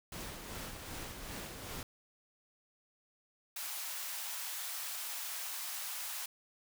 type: noise with tremolo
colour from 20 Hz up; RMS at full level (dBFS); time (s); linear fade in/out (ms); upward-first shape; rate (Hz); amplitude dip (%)
pink; -43; 0.12-1.83; 2; sine; 2.6; 40
type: high-pass noise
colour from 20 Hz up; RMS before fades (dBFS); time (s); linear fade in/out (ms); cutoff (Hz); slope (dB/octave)
white; -41; 3.56-6.26; 5; 700; 24
effects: none